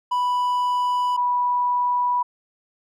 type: tone pair in turn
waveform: triangle / sine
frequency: 987.8 / 981.5 Hz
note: B5 / B5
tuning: 0 / -11 cents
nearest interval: unison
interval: 11 cents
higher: first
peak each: -17 / -18 dBFS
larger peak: first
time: 0.11-1.17 / 1.17-2.23 s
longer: neither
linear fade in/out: 10 ms
effects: none